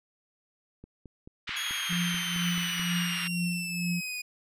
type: click train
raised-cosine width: 3 ms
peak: -33 dBFS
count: 10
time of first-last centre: 0.84-2.797 s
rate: 4.6 Hz
type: band-pass noise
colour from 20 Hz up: white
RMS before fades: -35 dBFS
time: 1.47-3.28 s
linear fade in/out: 10 ms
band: 1300 to 3200 Hz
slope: 24 dB/octave
type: linear sweep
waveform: sawtooth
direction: down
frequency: 3322 to 2464 Hz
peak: -30 dBFS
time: 1.56-4.22 s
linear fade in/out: 10 ms
type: tone with tremolo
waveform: sine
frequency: 174.61 Hz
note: F3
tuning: in tune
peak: -26 dBFS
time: 1.89-4.01 s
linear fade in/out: 20 ms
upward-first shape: triangle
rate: 2.1 Hz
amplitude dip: 80%
effects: resampled to 32000 Hz